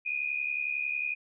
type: tone pair together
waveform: sine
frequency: 2418 / 2489 Hz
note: D7 / D#7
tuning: +50 / 0 cents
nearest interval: minor second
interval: 50 cents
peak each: -33 / -31 dBFS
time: 0.05-1.15 s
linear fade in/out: 20 ms
effects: none